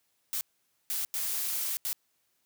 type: noise bursts at uneven times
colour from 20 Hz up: blue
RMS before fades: -32 dBFS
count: 4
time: 0.33-0.41 / 0.9-1.05 / 1.14-1.77 / 1.85-1.93 s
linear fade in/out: 0 ms
effects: white hiss -74 dBFS RMS until 2.45 s + high-pass 60 Hz 12 dB/octave